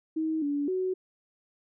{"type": "tone with pitch steps", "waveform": "sine", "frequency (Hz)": [317.1, 287.4, 372.1], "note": ["D#4", "D4", "F#4"], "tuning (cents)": [33, -37, 10], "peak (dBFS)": -26, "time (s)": [0.16, 0.94], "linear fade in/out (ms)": 10, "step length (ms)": 260, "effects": []}